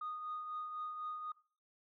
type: tone with tremolo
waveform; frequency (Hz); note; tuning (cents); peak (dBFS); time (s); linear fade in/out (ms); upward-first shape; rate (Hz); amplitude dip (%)
sine; 1236; D#6; -12; -37; 0.01-1.32; 5; triangle; 4; 50
effects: noise-tail reverb RT60 0.4 s tail -20 dB re dry + tanh soft clip ceiling -35 dBFS